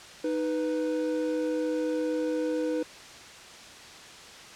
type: tone pair together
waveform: triangle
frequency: 311.1 / 493.8 Hz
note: D#4 / B4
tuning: 0 / 0 cents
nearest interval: minor sixth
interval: 800 cents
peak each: -27 dBFS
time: 0.24-2.83 s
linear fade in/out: 5 ms
effects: white hiss -46 dBFS RMS until 4.55 s + low-pass 6000 Hz 12 dB/octave